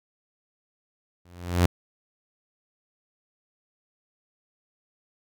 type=tone with exponential growth; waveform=sawtooth; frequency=88 Hz; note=F2; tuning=14 cents sharp; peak=-11 dBFS; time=1.25-1.66 s; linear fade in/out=5 ms; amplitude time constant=88 ms; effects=none